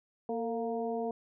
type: harmonic tone with a mistuned harmonic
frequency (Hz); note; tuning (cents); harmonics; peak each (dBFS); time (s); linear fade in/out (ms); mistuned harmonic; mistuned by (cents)
233.1; A#3; 0; 1 / 2 / 3 / 4; -37 / -34 / -37 / -46; 0.29-1.11; 2; 2; -45
effects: none